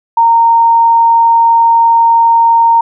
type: tone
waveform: sine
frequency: 923 Hz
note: A#5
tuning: 17 cents flat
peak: -4 dBFS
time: 0.17-2.81 s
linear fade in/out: 5 ms
effects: none